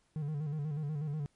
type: tone with vibrato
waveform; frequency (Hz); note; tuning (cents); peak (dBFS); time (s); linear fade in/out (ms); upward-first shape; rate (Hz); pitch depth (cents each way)
triangle; 149.5; D3; +31; -31; 0.16-1.26; 0; square; 8.2; 68
effects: pink hiss -73 dBFS RMS until 1.35 s + MP3 48 kbps